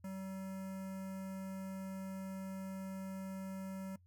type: tone with notch filter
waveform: square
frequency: 191 Hz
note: G3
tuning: 45 cents flat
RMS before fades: -44 dBFS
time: 0.04-3.96 s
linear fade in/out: 5 ms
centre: 3700 Hz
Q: 0.71
effects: noise-tail reverb RT60 0.1 s tail -21 dB re dry + added 89 Hz sine -63 dBFS peak until 4.06 s